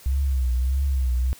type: tone with vibrato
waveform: sine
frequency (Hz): 65.2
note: C2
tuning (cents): -5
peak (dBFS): -19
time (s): 0.06-1.33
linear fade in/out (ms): 0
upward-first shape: triangle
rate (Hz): 1.6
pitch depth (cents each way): 120
effects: white hiss -48 dBFS RMS until 1.39 s